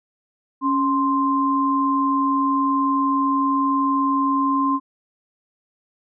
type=tone pair together; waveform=sine; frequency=277.2 / 1046.5 Hz; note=C#4 / C6; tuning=0 / 0 cents; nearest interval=octave + major seventh; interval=2300 cents; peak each=-20 / -19 dBFS; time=0.61-4.8 s; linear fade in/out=50 ms; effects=none